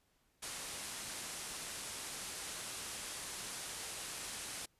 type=low-pass noise; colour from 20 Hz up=white; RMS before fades=-45 dBFS; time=0.42-4.66 s; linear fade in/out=10 ms; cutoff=11000 Hz; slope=48 dB/octave; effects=pink hiss -75 dBFS RMS until 4.79 s + resampled to 32000 Hz